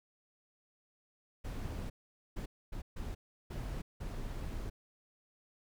brown noise bursts at uneven times, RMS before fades -40 dBFS, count 6, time 1.44-1.9 / 2.36-2.46 / 2.72-2.82 / 2.96-3.15 / 3.5-3.82 / 4-4.7 s, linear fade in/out 10 ms, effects none

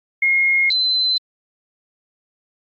sine tone pair in turn, 2148 / 4055 Hz, C7 / B7, +45 / +45 cents, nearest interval major seventh, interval 1100 cents, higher second, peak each -13 / -15 dBFS, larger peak first, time 0.22-0.7 / 0.7-1.18 s, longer neither, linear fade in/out 5 ms, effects AAC 48 kbps

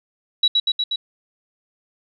sine tone with echo, 3900 Hz, B7, 23 cents flat, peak -12 dBFS, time 0.43-0.48 s, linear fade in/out 5 ms, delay 120 ms, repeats 4, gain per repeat -2 dB, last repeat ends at 0.96 s, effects none

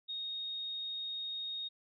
sine tone, 3726 Hz, A#7, 2 cents flat, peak -37 dBFS, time 0.08-1.69 s, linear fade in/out 20 ms, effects none

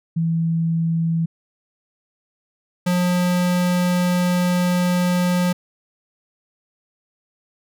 sine / square tone pair in turn, 164.81 / 178.65 Hz, E3 / F3, 0 / +40 cents, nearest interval minor second, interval 140 cents, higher second, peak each -17 dBFS, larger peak neither, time 0.16-1.26 / 2.86-5.53 s, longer second, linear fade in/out 10 ms, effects none

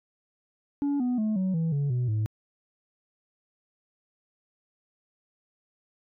sine tone with pitch steps, 284.6 / 247.8 / 215.7 / 187.77 / 163.46 / 142.3 / 123.88 / 107.84 Hz, C#4 / B3 / A3 / F#3 / E3 / C#3 / B2 / A2, +46 / +6 / -34 / +26 / -14 / +46 / +6 / -34 cents, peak -21 dBFS, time 0.82-2.26 s, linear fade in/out 0 ms, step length 180 ms, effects tanh soft clip ceiling -23 dBFS

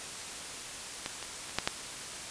clicks, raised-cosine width 0.2 ms, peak -16 / -21 / -26 / -9 / -9 dBFS, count 5, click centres 1.061 / 1.227 / 1.495 / 1.586 / 1.675 s, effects white hiss -41 dBFS RMS until 2.3 s + resampled to 22050 Hz

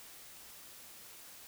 silence, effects white hiss -53 dBFS RMS until 1.47 s

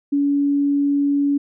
sine tone, 283.9 Hz, C#4, 41 cents sharp, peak -15 dBFS, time 0.12-1.38 s, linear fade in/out 10 ms, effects none

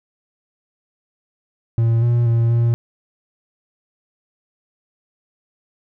triangle tone with pitch steps, 115 / 119.2 / 116 / 117.5 Hz, A#2 / A#2 / A#2 / A#2, -23 / +39 / -8 / +14 cents, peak -11 dBFS, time 1.78-2.74 s, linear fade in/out 0 ms, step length 240 ms, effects none

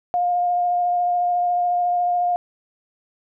sine tone with vibrato, 709 Hz, F5, 26 cents sharp, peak -17 dBFS, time 0.14-2.36 s, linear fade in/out 0 ms, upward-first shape sine, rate 14 Hz, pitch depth 12 cents each way, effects none

